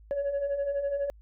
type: beating tone pair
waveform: sine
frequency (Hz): 553 / 565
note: C#5 / C#5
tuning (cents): -4 / +33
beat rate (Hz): 12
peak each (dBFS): -33 / -26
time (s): 0.11-1.1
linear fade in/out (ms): 0
effects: tanh soft clip ceiling -24 dBFS + added 53 Hz sine -50 dBFS peak until 1.21 s